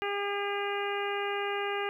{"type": "harmonic tone", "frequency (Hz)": 404, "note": "G#4", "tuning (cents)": -48, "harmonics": [1, 2, 3, 4, 5, 6, 7], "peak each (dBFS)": [-33, -36, -38, -39, -40, -41, -41], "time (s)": [0.02, 1.89], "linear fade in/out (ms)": 0, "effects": ["11-bit"]}